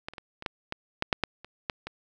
clicks, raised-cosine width 0.3 ms, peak -18 / -29 / -23 / -24 / -13 / -16 / -10 / -6 / -8 / -27 / -12 / -20 dBFS, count 12, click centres 0.085 / 0.136 / 0.182 / 0.424 / 0.462 / 0.724 / 1.024 / 1.128 / 1.237 / 1.446 / 1.698 / 1.87 s, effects none

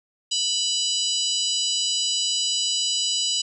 harmonic tone with a mistuned harmonic, 987.8 Hz, B5, in tune, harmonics 3 / 4 / 5 / 6 / 7 / 8, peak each -25 / -29 / -28 / -36 / -32 / -29 dBFS, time 0.31-3.42 s, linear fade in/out 10 ms, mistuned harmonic 6, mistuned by -31 cents, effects none

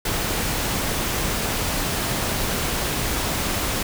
pink noise, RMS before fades -24 dBFS, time 0.05-3.83 s, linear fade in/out 5 ms, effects none

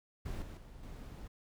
brown noise with level steps, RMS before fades -40 / -46 / -52 / -47 dBFS, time 0.25-1.28 s, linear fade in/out 10 ms, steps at 0.42 / 0.57 / 0.83 s, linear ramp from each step 2 ms, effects none

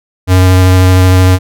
square tone with vibrato, 92.4 Hz, F#2, 2 cents flat, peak -4 dBFS, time 0.27-1.39 s, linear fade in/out 50 ms, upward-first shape sine, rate 13 Hz, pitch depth 12 cents each way, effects none

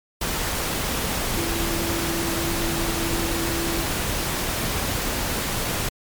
sine tone in noise, 334.8 Hz, E4, 27 cents sharp, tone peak -28 dBFS, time 1.37-3.84 s, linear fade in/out 5 ms, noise pink, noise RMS -25 dBFS, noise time 0.21-5.89 s, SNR -6 dB, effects MP3 96 kbps

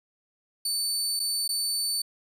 25% pulse tone with dropouts, 4520 Hz, C#8, 33 cents sharp, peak -21 dBFS, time 0.65-2.02 s, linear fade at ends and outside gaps 5 ms, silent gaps 1.195-1.199 / 1.479-1.49 s, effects none

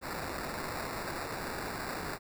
white noise with sample-and-hold, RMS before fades -38 dBFS, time 0.01-2.19 s, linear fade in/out 50 ms, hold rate 3150 Hz, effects none

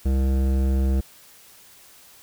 sine tone with hard clipping, 66.4 Hz, C2, 26 cents sharp, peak -20 dBFS, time 0.05-1.01 s, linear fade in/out 10 ms, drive 14 dB, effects white hiss -50 dBFS RMS until 2.22 s

